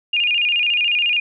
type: tone with vibrato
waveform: sine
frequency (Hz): 2625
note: E7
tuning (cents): -8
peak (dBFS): -15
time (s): 0.13-1.2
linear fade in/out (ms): 5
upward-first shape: square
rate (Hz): 14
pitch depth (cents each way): 120
effects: none